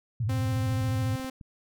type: tone with vibrato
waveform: sine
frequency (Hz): 110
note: A2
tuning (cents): 0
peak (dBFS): -25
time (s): 0.2-1.16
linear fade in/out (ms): 5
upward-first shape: square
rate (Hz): 14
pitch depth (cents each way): 160
type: tone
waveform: sawtooth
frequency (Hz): 261.6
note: C4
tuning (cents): 0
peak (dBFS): -29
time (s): 0.29-1.3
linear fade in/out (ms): 5
type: clicks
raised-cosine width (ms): 5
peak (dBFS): -32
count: 8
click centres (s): 0.571 / 0.691 / 0.724 / 0.831 / 0.889 / 1.198 / 1.246 / 1.412
effects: none